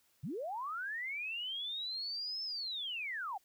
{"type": "linear two-way sweep", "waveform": "sine", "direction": "up then down", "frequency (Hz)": [110, 5300, 716], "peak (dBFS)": -37, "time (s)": [0.23, 3.38], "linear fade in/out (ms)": 10, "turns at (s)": 2.43, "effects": ["white hiss -72 dBFS RMS until 3.44 s"]}